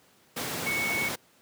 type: tone in noise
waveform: sine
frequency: 2217 Hz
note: C#7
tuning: in tune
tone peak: -27 dBFS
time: 0.66-1.09 s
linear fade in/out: 10 ms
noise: pink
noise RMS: -32 dBFS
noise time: 0.36-1.16 s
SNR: +2 dB
effects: pink hiss -61 dBFS RMS until 1.41 s + high-pass 150 Hz 12 dB/octave